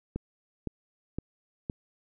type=click train; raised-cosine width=3 ms; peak=-19 dBFS; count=4; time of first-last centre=0.16-1.698 s; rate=1.95 Hz; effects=none